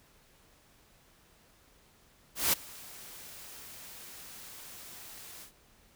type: noise with ADSR envelope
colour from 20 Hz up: white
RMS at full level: -25 dBFS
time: 2.35-5.52 s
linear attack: 180 ms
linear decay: 11 ms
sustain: -23 dB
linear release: 100 ms
effects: pink hiss -63 dBFS RMS until 5.95 s